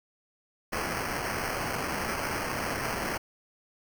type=noise with sample-and-hold; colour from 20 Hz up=white; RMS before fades=-32 dBFS; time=0.72-3.18 s; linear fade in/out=10 ms; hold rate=3675 Hz; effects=none